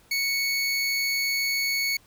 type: tone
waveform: 25% pulse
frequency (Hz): 2217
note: C#7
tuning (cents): 0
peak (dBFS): -20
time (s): 0.11-1.97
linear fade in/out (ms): 5
effects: pink hiss -58 dBFS RMS until 2.06 s